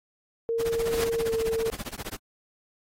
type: tone with pitch glide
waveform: sine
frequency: 459.8 to 451.6 Hz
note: A#4 to A4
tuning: -24 to +45 cents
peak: -24 dBFS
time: 0.49-1.7 s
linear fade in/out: 0 ms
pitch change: -31 cents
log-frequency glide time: 1.17-1.35 s
type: noise with exponential growth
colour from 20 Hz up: pink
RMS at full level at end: -29 dBFS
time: 0.58-1.04 s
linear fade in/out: 2 ms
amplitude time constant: 100 ms
type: noise with tremolo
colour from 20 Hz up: pink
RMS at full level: -34 dBFS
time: 0.59-2.18 s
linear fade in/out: 10 ms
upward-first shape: sine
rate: 15 Hz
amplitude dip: 100%
effects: AAC 48 kbps